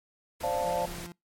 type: noise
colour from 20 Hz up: pink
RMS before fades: -41 dBFS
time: 0.4-1.07 s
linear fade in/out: 10 ms
type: chord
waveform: sine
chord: D minor seventh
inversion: third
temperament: equal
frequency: 523.3 / 587.3 / 698.5 / 880 Hz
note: C5 / D5 / F5 / A5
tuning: 0 / 0 / 0 / 0 cents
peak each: -32 dBFS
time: 0.43-0.86 s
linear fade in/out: 10 ms
type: tone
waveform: 30% pulse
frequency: 173.5 Hz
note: F3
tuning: 11 cents flat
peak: -39 dBFS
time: 0.65-1.12 s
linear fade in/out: 0 ms
effects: noise-tail reverb RT60 0.2 s tail -25 dB re dry + MP3 64 kbps